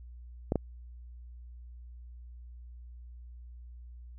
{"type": "clicks", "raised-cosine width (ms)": 2, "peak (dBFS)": -14, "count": 2, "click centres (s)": [0.521, 0.557], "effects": ["added 60 Hz sine -45 dBFS peak until 4.18 s"]}